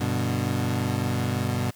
25% pulse chord, G major, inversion none, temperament equal, 98 / 123.47 / 146.83 Hz, G2 / B2 / D3, 0 / 0 / 0 cents, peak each -24 / -23 / -29 dBFS, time 0-1.71 s, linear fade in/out 10 ms, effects white hiss -55 dBFS RMS until 1.75 s

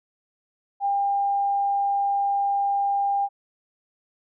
sine tone, 800 Hz, G5, 35 cents sharp, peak -20 dBFS, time 0.8-3.29 s, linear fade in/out 50 ms, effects none

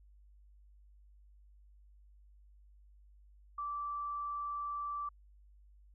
sine tone, 1165 Hz, D6, 14 cents flat, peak -36 dBFS, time 3.58-5.09 s, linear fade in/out 5 ms, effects added 50 Hz sine -58 dBFS peak until 5.94 s

